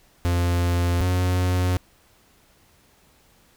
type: tone pair in turn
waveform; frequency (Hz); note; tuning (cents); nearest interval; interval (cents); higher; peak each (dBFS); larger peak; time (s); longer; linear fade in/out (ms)
45% pulse; 87.31 / 90.62; F2 / F#2; 0 / -36; minor second; 64; second; -19; neither; 0.25-1.01 / 1.01-1.77; neither; 0
effects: pink hiss -58 dBFS RMS until 3.56 s